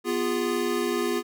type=chord; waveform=square; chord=F diminished; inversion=second; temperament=equal with one note detuned; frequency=246.9 / 349.2 / 410.1 Hz; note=Cb4 / F4 / Ab4; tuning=0 / 0 / -22 cents; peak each=-31 / -28 / -29 dBFS; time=0.04-1.23 s; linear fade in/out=50 ms; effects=none